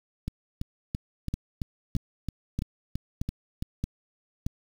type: two click trains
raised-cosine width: 5 ms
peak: -18 / -16 dBFS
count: 11 / 6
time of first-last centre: 0.28-3.624 / 1.34-4.465 s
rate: 2.99 / 1.6 Hz
effects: 7-bit